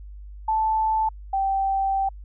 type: tone pair in turn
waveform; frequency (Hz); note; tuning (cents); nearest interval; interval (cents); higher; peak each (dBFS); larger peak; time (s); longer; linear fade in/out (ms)
sine; 877 / 778.3; A5 / G5; -6 / -13; major second; 207; first; -19 / -20; first; 0.48-1.09 / 1.33-2.09; second; 5
effects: added 50 Hz sine -37 dBFS peak until 2.24 s